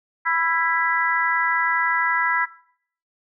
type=harmonic tone with a mistuned harmonic; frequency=329.6 Hz; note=E4; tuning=in tune; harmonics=3 / 4 / 5 / 6; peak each=-24 / -24 / -24 / -24 dBFS; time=0.25-2.46 s; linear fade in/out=20 ms; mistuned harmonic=4; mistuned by=+23 cents; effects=noise-tail reverb RT60 0.6 s tail -18 dB re dry